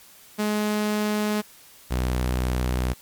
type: tone pair in turn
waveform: sawtooth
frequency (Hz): 210.8 / 62.44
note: G#3 / B1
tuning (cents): +26 / +20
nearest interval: octave + major sixth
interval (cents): 2106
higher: first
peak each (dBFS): -18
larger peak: neither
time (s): 0.38-1.42 / 1.9-2.94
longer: neither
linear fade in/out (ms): 20
effects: white hiss -50 dBFS RMS until 3.01 s + MP3 96 kbps